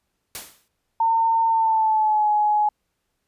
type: noise with exponential decay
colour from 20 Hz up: white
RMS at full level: -30 dBFS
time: 0.35-0.68 s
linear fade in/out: 0 ms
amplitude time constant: 71 ms
type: tone with pitch glide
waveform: sine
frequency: 907 to 841.4 Hz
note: A#5 to G#5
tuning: -48 to +22 cents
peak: -16 dBFS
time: 1-2.69 s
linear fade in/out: 5 ms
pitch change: -130 cents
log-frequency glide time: 1.49-2.3 s
effects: pink hiss -75 dBFS RMS until 3.27 s + resampled to 32000 Hz